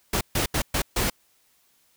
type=noise bursts at uneven times; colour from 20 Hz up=pink; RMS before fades=-24 dBFS; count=5; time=0.13-0.21 / 0.35-0.46 / 0.54-0.62 / 0.74-0.82 / 0.96-1.1 s; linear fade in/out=5 ms; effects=white hiss -64 dBFS RMS until 1.96 s